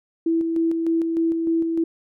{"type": "tone with tremolo", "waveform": "sine", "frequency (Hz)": 329.6, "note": "E4", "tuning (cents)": 0, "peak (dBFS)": -17, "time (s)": [0.26, 1.84], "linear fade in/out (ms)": 5, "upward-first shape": "square", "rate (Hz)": 3.3, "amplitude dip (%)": 35, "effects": []}